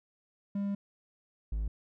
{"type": "tone pair in turn", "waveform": "triangle", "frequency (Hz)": [200.3, 53.19], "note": ["G3", "G#1"], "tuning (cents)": [38, 42], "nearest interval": "octave + major seventh", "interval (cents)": 2296, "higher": "first", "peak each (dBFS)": -28, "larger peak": "neither", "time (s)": [[0.55, 0.75], [1.52, 1.68]], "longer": "first", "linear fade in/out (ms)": 5, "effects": []}